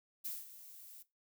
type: noise with ADSR envelope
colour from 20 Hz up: violet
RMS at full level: -40 dBFS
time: 0.24-1.03 s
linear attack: 18 ms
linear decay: 190 ms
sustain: -14 dB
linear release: 11 ms
effects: noise-tail reverb RT60 0.2 s tail -17 dB re dry